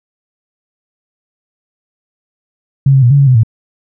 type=tone with pitch steps; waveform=sine; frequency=136.9 / 134.3 / 120.6 / 141.6 / 139.2 / 127.8 / 112.2 Hz; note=C#3 / C3 / B2 / C#3 / C#3 / C3 / A2; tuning=-21 / +46 / -41 / +37 / +8 / -40 / +34 cents; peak=-4 dBFS; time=2.86-3.434 s; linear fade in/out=5 ms; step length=82 ms; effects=none